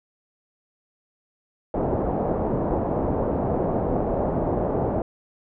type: low-pass noise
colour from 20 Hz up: white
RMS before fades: -24 dBFS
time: 1.74-5.02 s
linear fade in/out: 2 ms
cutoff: 700 Hz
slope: 24 dB/octave
effects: none